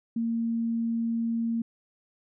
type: tone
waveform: sine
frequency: 230 Hz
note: A#3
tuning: 23 cents flat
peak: -25 dBFS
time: 0.16-1.62 s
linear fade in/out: 5 ms
effects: none